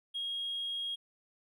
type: tone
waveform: triangle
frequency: 3271 Hz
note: G#7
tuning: 27 cents flat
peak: -31 dBFS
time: 0.14-0.96 s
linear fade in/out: 20 ms
effects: tanh soft clip ceiling -31 dBFS